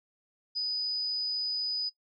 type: tone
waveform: sine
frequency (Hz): 4978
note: D#8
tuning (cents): 0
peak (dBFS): -28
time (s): 0.55-1.9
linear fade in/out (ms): 20
effects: noise-tail reverb RT60 0.1 s tail -22 dB re dry + MP3 96 kbps